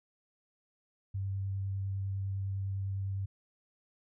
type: tone with vibrato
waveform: sine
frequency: 97.4 Hz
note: G2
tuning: 11 cents flat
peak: -32 dBFS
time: 1.14-3.26 s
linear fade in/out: 10 ms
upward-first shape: sine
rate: 9.9 Hz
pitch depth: 10 cents each way
effects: none